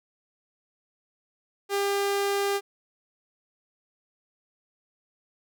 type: tone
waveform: sawtooth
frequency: 400 Hz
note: G4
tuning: 35 cents sharp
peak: -20 dBFS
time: 1.69-2.61 s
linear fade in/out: 50 ms
effects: none